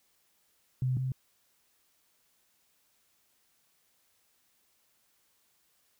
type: tone pair in turn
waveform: sine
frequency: 128.5 / 130.37 Hz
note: C3 / C3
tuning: -31 / -6 cents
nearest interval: unison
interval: 25 cents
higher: second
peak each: -26 / -29 dBFS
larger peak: first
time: 0.82-0.97 / 0.97-1.12 s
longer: neither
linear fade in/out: 2 ms
effects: white hiss -71 dBFS RMS until 5.99 s